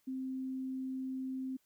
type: tone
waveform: sine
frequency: 261.6 Hz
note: C4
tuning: in tune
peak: -36 dBFS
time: 0.07-1.57 s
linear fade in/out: 10 ms
effects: white hiss -75 dBFS RMS until 1.65 s